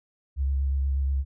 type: tone with vibrato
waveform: sine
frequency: 68.3 Hz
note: C#2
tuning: 25 cents flat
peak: -22 dBFS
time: 0.36-1.25 s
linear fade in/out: 50 ms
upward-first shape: triangle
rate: 8.3 Hz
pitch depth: 31 cents each way
effects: none